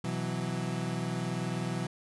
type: chord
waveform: 35% pulse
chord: B suspended fourth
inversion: none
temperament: equal with one note detuned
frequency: 125.63 / 164.81 / 185 Hz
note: B2 / E3 / F#3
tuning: +30 / 0 / 0 cents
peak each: -34 dBFS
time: 0.04-1.87 s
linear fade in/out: 5 ms
effects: resampled to 24000 Hz